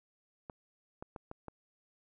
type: clicks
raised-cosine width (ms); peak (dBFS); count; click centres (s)
1; -29; 5; 0.498 / 1.025 / 1.162 / 1.314 / 1.483
effects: none